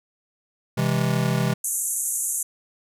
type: chord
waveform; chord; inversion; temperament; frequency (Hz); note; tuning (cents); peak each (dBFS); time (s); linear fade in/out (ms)
square; C augmented; none; just; 130.81 / 163.52 / 204.4; C3 / E3 / G#3; 0 / -14 / -27; -24 / -25 / -27; 0.77-1.54; 10
type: band-pass noise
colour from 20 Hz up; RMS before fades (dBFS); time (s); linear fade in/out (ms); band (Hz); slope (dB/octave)
white; -26; 1.64-2.43; 5; 6400 to 12000; 96
effects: none